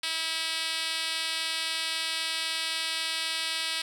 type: tone with band-pass filter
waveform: 5% pulse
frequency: 323.8 Hz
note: E4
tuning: 31 cents flat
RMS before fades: -31 dBFS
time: 0.03-3.82 s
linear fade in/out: 5 ms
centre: 5000 Hz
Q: 1.1
effects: none